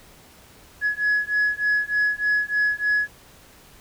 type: beating tone pair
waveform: sine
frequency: 1686 / 1689.3 Hz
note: G#6 / G#6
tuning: +26 / +29 cents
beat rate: 3.3 Hz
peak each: -21 dBFS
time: 0.81-3.09 s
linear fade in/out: 50 ms
effects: tanh soft clip ceiling -15 dBFS + pink hiss -50 dBFS RMS until 3.8 s